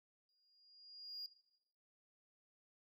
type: tone with exponential growth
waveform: sine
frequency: 4844 Hz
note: D#8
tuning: 47 cents flat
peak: -40 dBFS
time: 0.29-1.26 s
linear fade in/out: 1 ms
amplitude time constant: 210 ms
effects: noise-tail reverb RT60 0.9 s tail -18 dB re dry + tanh soft clip ceiling -42 dBFS